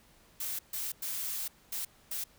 blue noise bursts at uneven times, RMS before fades -36 dBFS, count 5, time 0.4-0.59 / 0.73-0.92 / 1.02-1.48 / 1.72-1.85 / 2.11-2.24 s, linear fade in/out 5 ms, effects pink hiss -62 dBFS RMS until 2.38 s

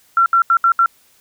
sine tone bursts at uneven times, 1360 Hz, F6, 46 cents flat, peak -9 dBFS, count 5, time 0.17-0.26 / 0.33-0.42 / 0.5-0.57 / 0.64-0.72 / 0.79-0.86 s, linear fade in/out 2 ms, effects white hiss -54 dBFS RMS until 1.2 s

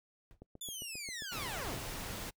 brown noise with exponential decay, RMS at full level -46 dBFS, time 0.31-0.4 s, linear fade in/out 0 ms, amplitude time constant 19 ms
click train, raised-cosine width 2 ms, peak -36 dBFS, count 8, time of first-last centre 0.42-1.356 s, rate 7.48 Hz
15% pulse linear sweep, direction down, 3546 to 56.3 Hz, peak -34 dBFS, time 0.61-1.78 s, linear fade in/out 5 ms
pink noise, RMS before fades -42 dBFS, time 1.31-2.31 s, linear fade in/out 20 ms
effects noise-tail reverb RT60 0.1 s tail -26 dB re dry

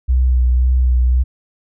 sine tone with vibrato, 62.6 Hz, B1, 24 cents sharp, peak -10 dBFS, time 0.08-1.24 s, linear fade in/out 20 ms, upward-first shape sine, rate 1.9 Hz, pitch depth 25 cents each way, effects none

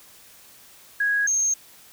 sine tone pair in turn, 1655 / 6417 Hz, G#6 / G8, -6 / +40 cents, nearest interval octave + major seventh, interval 2346 cents, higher second, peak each -19 dBFS, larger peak neither, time 1-1.27 / 1.27-1.54 s, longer neither, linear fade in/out 5 ms, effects white hiss -50 dBFS RMS until 1.92 s

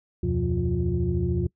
sine tone cluster, 75.2 / 89.1 / 124 / 176 / 353.1 Hz, D2 / F2 / B2 / F3 / F4, +42 / +35 / +7 / +14 / +19 cents, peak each -28 dBFS, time 0.23-1.47 s, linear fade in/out 5 ms, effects noise-tail reverb RT60 0.1 s tail -23 dB re dry + tanh soft clip ceiling -13 dBFS

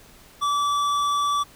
sine tone with tanh clipping, 1155 Hz, D6, 29 cents flat, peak -22 dBFS, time 0.41-1.44 s, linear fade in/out 20 ms, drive 14 dB, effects pink hiss -50 dBFS RMS until 1.55 s

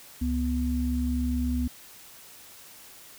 sine tone pair together, 69.3 / 246.8 Hz, C#2 / B3, 0 / -1 cents, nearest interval octave + minor seventh, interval 2199 cents, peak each -27 dBFS, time 0.21-1.68 s, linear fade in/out 10 ms, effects white hiss -49 dBFS RMS until 3.18 s

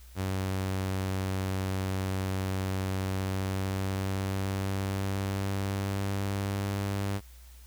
sawtooth tone with pitch glide, 95 to 99.38 Hz, F#2 to G2, +46 to +24 cents, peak -25 dBFS, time 0.15-7.21 s, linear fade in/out 50 ms, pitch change +78 cents, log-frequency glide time 2.9-6.74 s, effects added 60 Hz sine -48 dBFS peak until 7.66 s + white hiss -58 dBFS RMS until 7.66 s

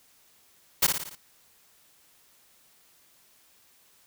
white noise with echo, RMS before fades -20 dBFS, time 0.82-0.87 s, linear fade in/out 10 ms, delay 57 ms, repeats 5, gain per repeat -5 dB, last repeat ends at 1.155 s, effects white hiss -61 dBFS RMS until 4.06 s

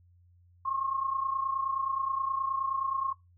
sine tone pair together, 1072 / 1101.5 Hz, C6 / C#6, +42 / -11 cents, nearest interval unison, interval 47 cents, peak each -29 / -35 dBFS, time 0.65-3.13 s, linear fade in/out 10 ms, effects noise-tail reverb RT60 0.2 s tail -20 dB re dry + added 88 Hz sine -58 dBFS peak until 3.37 s

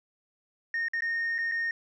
sine tone with dropouts, 1843 Hz, A#6, 20 cents flat, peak -25 dBFS, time 0.74-1.71 s, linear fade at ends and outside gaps 2 ms, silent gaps 0.884-0.934 / 1.007-1.021 / 1.382-1.386 / 1.515-1.519 s, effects tanh soft clip ceiling -25 dBFS

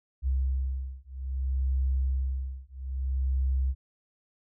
sine beating tone pair, 65.5 / 66.11 Hz, C2 / C2, +2 / +19 cents, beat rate 0.61 Hz, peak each -29 dBFS, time 0.22-3.75 s, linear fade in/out 50 ms, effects none

